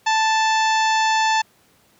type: harmonic tone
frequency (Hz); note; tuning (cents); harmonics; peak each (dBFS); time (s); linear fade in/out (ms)
880; A5; 0; 1 / 2 / 3 / 4 / 5 / 6 / 7 / 8; -17 / -23 / -27 / -29 / -31 / -33 / -34 / -35; 0.06-1.42; 10
effects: pink hiss -57 dBFS RMS until 1.99 s + high-pass 100 Hz 12 dB/octave